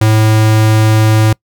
square tone, 109.1 Hz, A2, 14 cents flat, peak -7 dBFS, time 0.01-1.33 s, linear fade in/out 5 ms, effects noise-tail reverb RT60 0.1 s tail -26 dB re dry

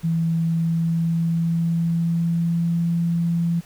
sine tone with pitch glide, 164.81 to 169.15 Hz, E3 to E3, 0 to +45 cents, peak -18 dBFS, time 0.03-3.61 s, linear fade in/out 20 ms, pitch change +45 cents, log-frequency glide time 0.38-2.89 s, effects pink hiss -49 dBFS RMS until 3.65 s

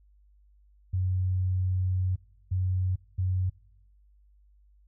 sine tone bursts at uneven times, 92.5 Hz, F#2, in tune, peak -24 dBFS, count 3, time 0.93-2.16 / 2.51-2.96 / 3.18-3.5 s, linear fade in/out 10 ms, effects noise-tail reverb RT60 0.9 s tail -24 dB re dry + added 50 Hz sine -57 dBFS peak until 4.87 s

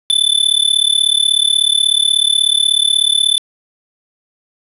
square tone with amplitude modulation, 3510 Hz, A7, 5 cents flat, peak -7 dBFS, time 0.1-3.38 s, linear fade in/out 0 ms, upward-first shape sine, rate 36.4 Hz, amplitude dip 95%, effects resampled to 32000 Hz + 8-bit

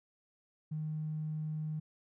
triangle tone with tanh clipping, 154.7 Hz, D#3, 10 cents flat, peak -34 dBFS, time 0.71-1.8 s, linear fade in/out 10 ms, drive 2 dB, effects none

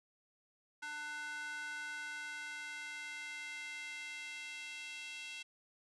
square tone with high-pass filter sweep, 298.1 Hz, D4, 26 cents sharp, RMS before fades -45 dBFS, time 0.82-5.43 s, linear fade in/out 10 ms, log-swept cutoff 1300 to 2700 Hz, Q 3.2, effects resampled to 22050 Hz

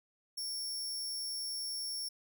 sawtooth tone, 5470 Hz, F8, 37 cents flat, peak -34 dBFS, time 0.37-2.09 s, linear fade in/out 10 ms, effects none

